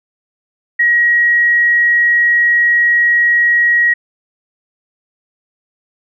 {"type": "tone", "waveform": "sine", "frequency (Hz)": 1900, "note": "A#6", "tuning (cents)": 33, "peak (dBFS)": -8, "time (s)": [0.79, 3.94], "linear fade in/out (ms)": 10, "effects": []}